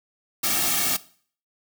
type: noise with comb filter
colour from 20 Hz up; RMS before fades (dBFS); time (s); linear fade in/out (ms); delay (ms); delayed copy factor
white; -23; 0.43-0.97; 10; 2; -1
effects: noise-tail reverb RT60 0.5 s tail -19 dB re dry